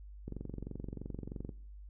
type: click train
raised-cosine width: 3 ms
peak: -28 dBFS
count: 29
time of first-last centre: 0.28-1.492 s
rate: 23.1 Hz
effects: noise-tail reverb RT60 0.5 s tail -19 dB re dry + added 50 Hz sine -47 dBFS peak until 1.89 s